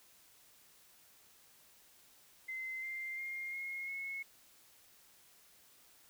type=tone with pitch steps; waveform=sine; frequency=2065 / 2094 / 2123 / 2153 / 2183 Hz; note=C7 / C7 / C7 / C7 / C#7; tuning=-23 / +1 / +25 / +49 / -27 cents; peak=-39 dBFS; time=2.48-4.23 s; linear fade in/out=10 ms; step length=350 ms; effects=white hiss -64 dBFS RMS until 6.09 s